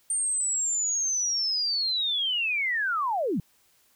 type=linear sweep; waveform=sine; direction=down; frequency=8870 to 138.59 Hz; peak=-24 dBFS; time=0.1-3.4 s; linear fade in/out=2 ms; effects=white hiss -64 dBFS RMS until 3.95 s